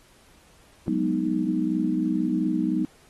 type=chord; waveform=sine; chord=G# minor seventh; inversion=third; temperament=equal; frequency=185 / 207.7 / 246.9 / 311.1 Hz; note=F#3 / G#3 / B3 / D#4; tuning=0 / 0 / 0 / 0 cents; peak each=-28 / -30 / -27 / -25 dBFS; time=0.88-2.85 s; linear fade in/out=0 ms; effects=pink hiss -57 dBFS RMS until 3.09 s + AAC 32 kbps